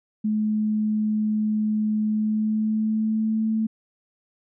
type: tone with pitch glide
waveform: sine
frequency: 214.1 to 220.1 Hz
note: A3 to A3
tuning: -47 to +1 cents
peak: -20 dBFS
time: 0.24-3.67 s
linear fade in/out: 10 ms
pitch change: +48 cents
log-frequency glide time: 2.05-3.48 s
effects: none